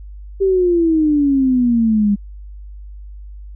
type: exponential sweep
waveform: sine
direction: down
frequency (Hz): 393.6 to 200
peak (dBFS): -11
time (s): 0.4-2.16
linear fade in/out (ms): 20
effects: added 50 Hz sine -31 dBFS peak until 3.55 s